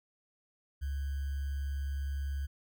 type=tone with sample-and-hold; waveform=sine; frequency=69.6 Hz; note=C#2; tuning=8 cents sharp; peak=-32 dBFS; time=0.81-2.47 s; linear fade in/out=20 ms; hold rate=1575 Hz; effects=none